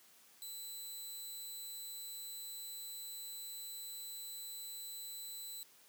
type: tone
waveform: 10% pulse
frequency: 4000 Hz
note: B7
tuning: 21 cents sharp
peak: -37 dBFS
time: 0.42-5.63 s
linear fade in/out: 0 ms
effects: white hiss -64 dBFS RMS until 5.88 s + high-pass 150 Hz 12 dB/octave